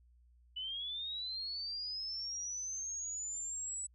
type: linear sweep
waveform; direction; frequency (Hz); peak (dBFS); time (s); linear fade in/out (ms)
sine; up; 2960 to 7940; -38; 0.56-3.87; 10
effects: added 60 Hz sine -62 dBFS peak until 3.94 s